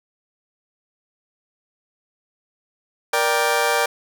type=chord; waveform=20% pulse; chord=G minor; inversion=first; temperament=just; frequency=470.4 / 588 / 784 Hz; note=Bb4 / D5 / G5; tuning=+16 / +2 / 0 cents; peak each=-17 dBFS; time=3.13-3.86 s; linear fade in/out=5 ms; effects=none